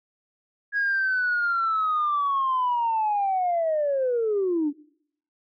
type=linear sweep; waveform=sine; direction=down; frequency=1661.2 to 279.7 Hz; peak=-20 dBFS; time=0.72-4.73 s; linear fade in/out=50 ms; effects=noise-tail reverb RT60 0.7 s tail -23 dB re dry + tanh soft clip ceiling -17 dBFS